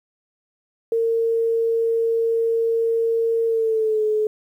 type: tone with pitch glide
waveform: sine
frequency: 457 to 428.9 Hz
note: A#4 to A4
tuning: -34 to -44 cents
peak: -17 dBFS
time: 0.92-4.27 s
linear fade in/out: 2 ms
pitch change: -110 cents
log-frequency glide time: 3.46-4.03 s
effects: 9-bit